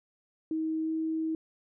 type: tone with pitch glide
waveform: sine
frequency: 317.7 to 319.7 Hz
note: D#4 to D#4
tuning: +36 to +47 cents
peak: -28 dBFS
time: 0.51-1.35 s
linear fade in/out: 2 ms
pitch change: +11 cents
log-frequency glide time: 0.83-0.9 s
effects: none